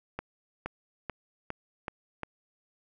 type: accelerating click train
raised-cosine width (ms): 0.5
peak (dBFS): -19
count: 6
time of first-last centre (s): 0.19-2.233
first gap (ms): 470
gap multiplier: 0.93
effects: none